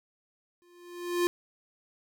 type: tone with exponential growth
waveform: square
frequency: 350.6 Hz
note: F4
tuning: 7 cents sharp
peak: -22 dBFS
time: 0.62-1.27 s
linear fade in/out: 0 ms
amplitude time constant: 140 ms
effects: none